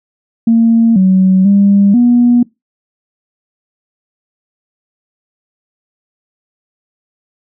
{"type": "tone with pitch steps", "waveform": "sine", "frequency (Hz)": [228.8, 188, 199.9, 241.7], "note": ["A#3", "F#3", "G3", "B3"], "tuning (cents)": [-32, 28, 34, -37], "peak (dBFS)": -4, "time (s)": [0.47, 2.43], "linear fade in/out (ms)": 5, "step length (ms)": 490, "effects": ["noise-tail reverb RT60 0.2 s tail -23 dB re dry", "tanh soft clip ceiling 0 dBFS"]}